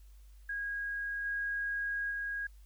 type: tone with level steps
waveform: sine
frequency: 1640 Hz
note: G#6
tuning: 22 cents flat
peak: -34 / -32 / -34 dBFS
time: 0.49-2.47 s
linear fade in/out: 5 ms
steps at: 1.24 / 2.1 s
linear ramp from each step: 20 ms
effects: added 50 Hz sine -52 dBFS peak until 2.65 s + white hiss -70 dBFS RMS until 2.65 s